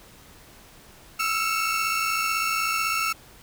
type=tone cluster; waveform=30% pulse; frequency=1311 / 1367 / 2213 / 2716 Hz; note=E6 / F6 / C#7 / F7; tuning=-10 / -37 / -3 / -49 cents; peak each=-23 / -29 / -30 / -27 dBFS; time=1.19-3.13 s; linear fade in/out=10 ms; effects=pink hiss -50 dBFS RMS until 3.42 s